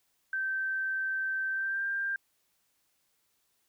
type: tone with pitch glide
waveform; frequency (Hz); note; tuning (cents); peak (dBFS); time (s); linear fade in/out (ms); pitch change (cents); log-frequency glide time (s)
sine; 1553 to 1590.2; G6 to G6; -17 to +24; -29; 0.33-2.16; 2; +41; 1.5-1.86
effects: white hiss -74 dBFS RMS until 3.68 s